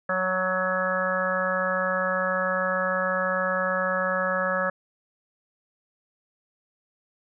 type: harmonic tone with a mistuned harmonic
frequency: 185.3 Hz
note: F#3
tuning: 3 cents sharp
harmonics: 1 / 3 / 4 / 5 / 6 / 7 / 8 / 9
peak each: -34 / -27 / -38 / -38 / -34 / -29 / -36 / -28 dBFS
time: 0.09-4.7 s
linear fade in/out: 5 ms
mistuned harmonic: 9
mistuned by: +18 cents
effects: none